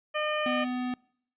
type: harmonic tone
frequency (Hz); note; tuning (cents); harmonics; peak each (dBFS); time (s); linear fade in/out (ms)
607; D#5; -43; 1 / 2 / 3 / 4 / 5; -30 / -33 / -35 / -36 / -37; 0.14-0.65; 20
type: tone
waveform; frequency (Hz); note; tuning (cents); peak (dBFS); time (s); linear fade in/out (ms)
square; 250.2; B3; +23; -30; 0.46-0.94; 2
effects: noise-tail reverb RT60 0.6 s tail -25 dB re dry + resampled to 8000 Hz